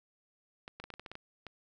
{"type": "clicks", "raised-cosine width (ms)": 0.3, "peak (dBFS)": -28, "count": 10, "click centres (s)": [0.679, 0.8, 0.84, 0.903, 0.939, 0.996, 1.062, 1.116, 1.154, 1.467], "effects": []}